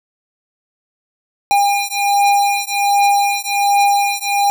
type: beating tone pair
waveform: square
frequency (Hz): 806 / 807.3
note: G5 / G#5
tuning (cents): +48 / -49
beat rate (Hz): 1.3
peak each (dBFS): -16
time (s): 1.51-4.5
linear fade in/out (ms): 0
effects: none